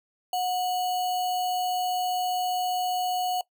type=tone with sample-and-hold; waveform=sine; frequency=730 Hz; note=F#5; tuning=24 cents flat; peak=-24 dBFS; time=0.33-3.41 s; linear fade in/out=2 ms; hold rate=3675 Hz; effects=noise-tail reverb RT60 0.1 s tail -20 dB re dry